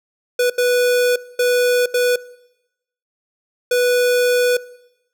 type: tone bursts at uneven times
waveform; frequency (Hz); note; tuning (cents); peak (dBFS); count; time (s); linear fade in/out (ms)
square; 492.2; B4; -6; -14; 5; 0.39-0.5 / 0.58-1.16 / 1.39-1.86 / 1.94-2.16 / 3.71-4.57; 5
effects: noise-tail reverb RT60 0.9 s tail -20 dB re dry